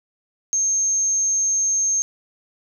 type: tone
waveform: sine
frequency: 6400 Hz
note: G8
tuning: 35 cents sharp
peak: -17 dBFS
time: 0.53-2.02 s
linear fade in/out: 0 ms
effects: none